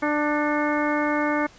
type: harmonic tone with a mistuned harmonic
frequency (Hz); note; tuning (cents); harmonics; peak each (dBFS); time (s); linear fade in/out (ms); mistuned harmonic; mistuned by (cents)
296.7; D4; +18; 1 / 2 / 3 / 4 / 5 / 6 / 7; -24 / -27 / -29 / -30 / -31 / -32 / -32; 0.02-1.47; 10; 7; +70
effects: pink hiss -50 dBFS RMS until 1.58 s + resampled to 16000 Hz